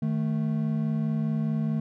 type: tone pair together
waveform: triangle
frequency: 155.25 / 220 Hz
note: D#3 / A3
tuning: -3 / 0 cents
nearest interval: tritone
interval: 603 cents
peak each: -25 dBFS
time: 0.02-1.8 s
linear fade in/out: 5 ms
effects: none